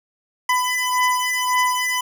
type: beating tone pair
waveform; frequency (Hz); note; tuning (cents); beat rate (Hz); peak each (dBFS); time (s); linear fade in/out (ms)
25% pulse; 1000 / 1001.8; B5 / B5; +21 / +24; 1.8; -17; 0.49-2.01; 5
effects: none